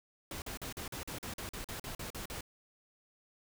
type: noise bursts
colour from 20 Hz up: pink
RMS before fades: -42 dBFS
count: 14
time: 0.31-2.409 s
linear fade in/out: 2 ms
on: 110 ms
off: 43 ms
effects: none